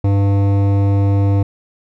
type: tone with hard clipping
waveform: sine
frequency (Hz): 99.5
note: G2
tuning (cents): +26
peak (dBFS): -13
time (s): 0.04-1.43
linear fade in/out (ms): 5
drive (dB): 14
effects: none